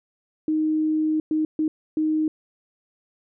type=tone bursts at uneven times; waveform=sine; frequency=311.1 Hz; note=D#4; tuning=in tune; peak=-19 dBFS; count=4; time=0.48-1.2 / 1.31-1.45 / 1.59-1.68 / 1.97-2.28 s; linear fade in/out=2 ms; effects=none